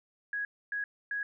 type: tone bursts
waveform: sine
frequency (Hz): 1661.2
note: G#6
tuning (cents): 0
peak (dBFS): -31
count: 3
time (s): 0.33-1.23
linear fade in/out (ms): 2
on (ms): 120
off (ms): 270
effects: none